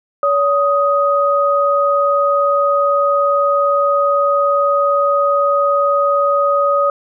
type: tone pair together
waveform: sine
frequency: 568 / 1249.6 Hz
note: C#5 / D#6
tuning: +42 / +7 cents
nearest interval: octave + major second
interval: 1365 cents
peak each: -14 dBFS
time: 0.23-6.9 s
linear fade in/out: 2 ms
effects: none